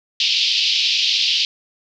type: band-pass noise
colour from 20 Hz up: pink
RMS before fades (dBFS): -18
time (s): 0.2-1.45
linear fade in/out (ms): 2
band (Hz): 2700 to 5100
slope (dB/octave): 48
effects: none